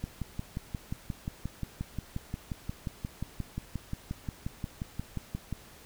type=click train; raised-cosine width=5 ms; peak=-21 dBFS; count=32; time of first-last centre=0.04-5.527 s; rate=5.65 Hz; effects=pink hiss -53 dBFS RMS until 5.85 s